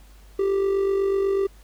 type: tone with amplitude modulation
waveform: triangle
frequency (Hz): 392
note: G4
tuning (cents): 0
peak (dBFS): -15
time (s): 0.39-1.47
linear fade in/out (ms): 5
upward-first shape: sine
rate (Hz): 48.1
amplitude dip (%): 50
effects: added 50 Hz sine -46 dBFS peak until 1.63 s + pink hiss -56 dBFS RMS until 1.63 s